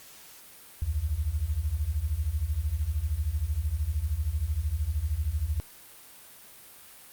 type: beating tone pair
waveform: sine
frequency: 67.9 / 80.9 Hz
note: C#2 / E2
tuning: -35 / -32 cents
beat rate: 13 Hz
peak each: -30 / -28 dBFS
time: 0.82-5.6 s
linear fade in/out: 0 ms
effects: white hiss -50 dBFS RMS until 7.12 s + Opus 48 kbps